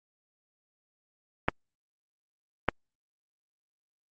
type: clicks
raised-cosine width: 0.5 ms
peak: -7 dBFS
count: 2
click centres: 1.485 / 2.687 s
effects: Opus 32 kbps